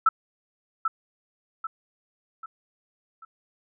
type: tone with echo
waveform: sine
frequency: 1320 Hz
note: E6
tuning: 2 cents sharp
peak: -14 dBFS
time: 0.06-0.09 s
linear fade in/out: 5 ms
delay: 790 ms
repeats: 4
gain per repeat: -7 dB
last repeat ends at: 3.25 s
effects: none